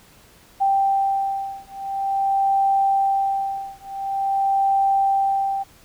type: beating tone pair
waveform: sine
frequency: 784 / 784.47 Hz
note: G5 / G5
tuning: 0 / +1 cents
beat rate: 0.47 Hz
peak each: -21 dBFS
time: 0.6-5.64 s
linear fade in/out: 20 ms
effects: pink hiss -51 dBFS RMS until 5.84 s